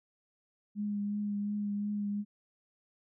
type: tone with vibrato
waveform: sine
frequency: 205.6 Hz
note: G#3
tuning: 17 cents flat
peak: -31 dBFS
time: 0.75-2.25 s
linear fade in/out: 50 ms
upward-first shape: triangle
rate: 2.8 Hz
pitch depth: 22 cents each way
effects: none